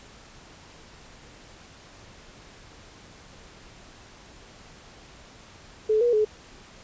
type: tone with pitch steps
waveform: sine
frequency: 432.4 / 479.7 / 427.2 Hz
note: A4 / A#4 / G#4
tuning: -30 / +50 / +49 cents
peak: -18 dBFS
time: 5.89-6.25 s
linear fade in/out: 10 ms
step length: 120 ms
effects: pink hiss -49 dBFS RMS until 6.83 s + resampled to 16000 Hz